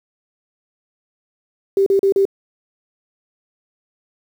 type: tone bursts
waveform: sine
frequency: 392 Hz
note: G4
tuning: in tune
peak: -11 dBFS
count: 4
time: 1.77-2.253 s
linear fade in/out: 2 ms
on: 93 ms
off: 37 ms
effects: 7-bit